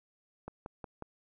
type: click train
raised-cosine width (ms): 1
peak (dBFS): -27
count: 4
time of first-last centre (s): 0.48-1.023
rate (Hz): 5.52
effects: none